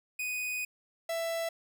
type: tone pair in turn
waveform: 45% pulse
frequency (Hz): 2489 / 663.6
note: D#7 / E5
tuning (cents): 0 / +11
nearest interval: octave + major seventh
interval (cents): 2289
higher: first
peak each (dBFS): -32 / -31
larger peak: second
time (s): 0.19-0.65 / 1.09-1.49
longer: first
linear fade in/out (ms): 5
effects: 12-bit